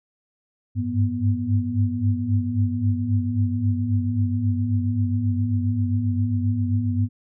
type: tone cluster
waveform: sine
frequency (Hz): 97.4 / 101.1 / 104.9 / 244.3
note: G2 / G#2 / G#2 / B3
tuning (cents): -11 / -46 / +18 / -19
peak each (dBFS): -25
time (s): 0.75-7.09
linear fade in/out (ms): 50
effects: none